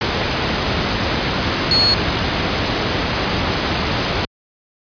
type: tone in noise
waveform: sine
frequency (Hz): 4332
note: C#8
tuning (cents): -41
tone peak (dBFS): -12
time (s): 1.71-1.94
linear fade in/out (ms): 2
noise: pink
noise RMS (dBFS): -18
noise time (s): 0.01-4.25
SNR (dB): +3
effects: high-pass 60 Hz 12 dB/octave + resampled to 11025 Hz